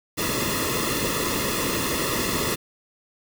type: noise with comb filter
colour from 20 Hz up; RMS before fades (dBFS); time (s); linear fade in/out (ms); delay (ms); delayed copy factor
pink; -25; 0.17-2.56; 20; 1.3; -0.8
effects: none